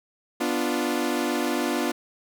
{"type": "chord", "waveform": "sawtooth", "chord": "B diminished", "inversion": "none", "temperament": "equal", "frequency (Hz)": [246.9, 293.7, 349.2], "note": ["B3", "D4", "F4"], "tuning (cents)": [0, 0, 0], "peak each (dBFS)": -24, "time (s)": [0.4, 1.92], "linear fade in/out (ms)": 10, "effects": []}